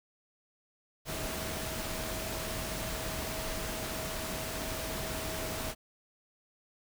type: tone in noise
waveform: sine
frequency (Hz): 641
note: E5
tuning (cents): -49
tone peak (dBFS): -43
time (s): 1.05-5.75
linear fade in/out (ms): 50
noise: pink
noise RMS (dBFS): -37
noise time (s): 1.05-5.75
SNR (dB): -9
effects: none